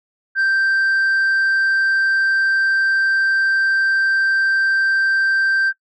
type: tone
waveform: sine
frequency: 1568 Hz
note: G6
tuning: in tune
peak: -11 dBFS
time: 0.35-5.73 s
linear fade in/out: 50 ms
effects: noise-tail reverb RT60 0.1 s tail -19 dB re dry + tanh soft clip ceiling -13 dBFS